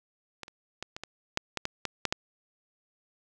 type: clicks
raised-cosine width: 0.2 ms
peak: -21 / -29 / -18 / -21 / -20 / -9 / -13 / -13 / -13 / -9 / -9 dBFS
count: 11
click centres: 0.433 / 0.481 / 0.826 / 0.965 / 1.036 / 1.374 / 1.573 / 1.654 / 1.853 / 2.053 / 2.125 s
effects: none